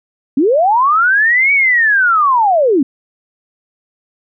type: linear two-way sweep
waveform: sine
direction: up then down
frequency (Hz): 246.9 to 2278 to 246.9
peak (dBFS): -8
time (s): 0.37-2.83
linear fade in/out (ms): 5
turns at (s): 1.53
effects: none